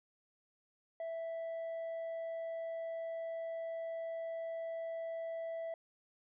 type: tone with tanh clipping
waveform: sine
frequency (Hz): 659.3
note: E5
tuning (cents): 0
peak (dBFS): -39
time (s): 1-5.74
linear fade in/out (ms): 2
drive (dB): 3
effects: none

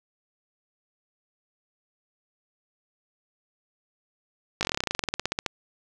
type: slowing click train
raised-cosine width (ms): 0.2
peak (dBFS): -8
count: 22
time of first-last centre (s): 4.61-5.462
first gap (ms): 19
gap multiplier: 1.07
effects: none

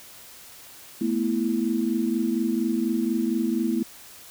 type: chord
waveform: sine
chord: A suspended second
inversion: none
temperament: equal with one note detuned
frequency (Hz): 220 / 244.2 / 329.6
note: A3 / B3 / E4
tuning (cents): 0 / -19 / 0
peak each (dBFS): -26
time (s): 1.01-3.83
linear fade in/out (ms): 5
effects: white hiss -46 dBFS RMS until 4.3 s

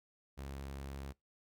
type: tone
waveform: sawtooth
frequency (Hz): 68.6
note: C#2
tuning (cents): -17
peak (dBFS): -39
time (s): 0.37-1.13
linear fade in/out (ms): 20
effects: noise-tail reverb RT60 0.2 s tail -24 dB re dry

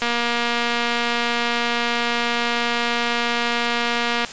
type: click train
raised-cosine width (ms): 0.3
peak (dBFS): -6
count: 1003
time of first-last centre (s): 0.02-4.248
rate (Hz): 237
effects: white hiss -34 dBFS RMS until 4.32 s + resampled to 16000 Hz

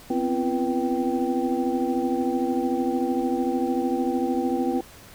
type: tone cluster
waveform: sine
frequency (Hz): 250.6 / 263.9 / 341.1 / 489.3 / 779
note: B3 / C4 / F4 / B4 / G5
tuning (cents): +25 / +15 / -41 / -16 / -11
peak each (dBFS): -27 / -27 / -27 / -31 / -30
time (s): 0.1-4.81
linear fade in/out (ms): 5
effects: pink hiss -47 dBFS RMS until 5.14 s

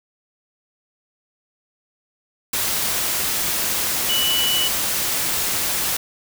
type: tone in noise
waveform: sine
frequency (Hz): 2960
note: F#7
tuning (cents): 0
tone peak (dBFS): -19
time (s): 4.09-4.68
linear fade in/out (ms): 5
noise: white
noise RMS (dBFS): -22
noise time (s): 2.53-5.97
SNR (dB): 0
effects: none

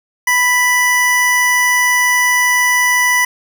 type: tone pair together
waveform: square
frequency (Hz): 987.8 / 1975.6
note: B5 / B6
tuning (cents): 0 / 0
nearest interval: octave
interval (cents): 1200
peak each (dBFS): -18 / -12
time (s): 0.27-3.25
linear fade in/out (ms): 5
effects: none

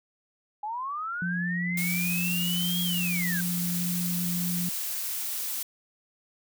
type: linear two-way sweep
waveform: sine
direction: up then down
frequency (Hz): 818 to 3304 to 1532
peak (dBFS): -30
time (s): 0.63-3.41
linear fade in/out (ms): 5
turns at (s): 2.82
type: tone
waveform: sine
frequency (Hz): 176.2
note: F3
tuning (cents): +16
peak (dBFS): -28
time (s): 1.22-4.69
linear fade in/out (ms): 2
type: noise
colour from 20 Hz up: blue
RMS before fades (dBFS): -32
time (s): 1.77-5.63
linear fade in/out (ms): 5
effects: none

